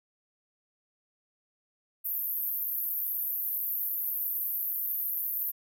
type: band-pass noise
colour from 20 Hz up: white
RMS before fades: -32 dBFS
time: 2.04-5.52 s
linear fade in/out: 20 ms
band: 12000 to 15000 Hz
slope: 96 dB/octave
effects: none